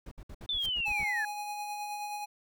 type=noise bursts; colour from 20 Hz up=brown; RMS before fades=-44 dBFS; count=9; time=0.06-1.043 s; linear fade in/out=5 ms; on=55 ms; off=61 ms
type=linear sweep; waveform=sine; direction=down; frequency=3580 to 1658 Hz; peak=-29 dBFS; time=0.49-1.25 s; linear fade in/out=2 ms
type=noise with exponential growth; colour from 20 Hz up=white; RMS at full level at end=-41 dBFS; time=0.54-0.66 s; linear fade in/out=2 ms; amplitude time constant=25 ms
type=tone with tremolo; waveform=square; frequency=830.6 Hz; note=G#5; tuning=in tune; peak=-35 dBFS; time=0.85-2.26 s; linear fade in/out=20 ms; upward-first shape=sine; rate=9.5 Hz; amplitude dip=30%
effects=none